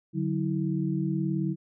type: tone cluster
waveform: sine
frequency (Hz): 147.3 / 186.1 / 324.2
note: D3 / F#3 / E4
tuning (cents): +6 / +10 / -29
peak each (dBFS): -29 / -29 / -31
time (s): 0.13-1.56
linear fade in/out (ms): 50
effects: none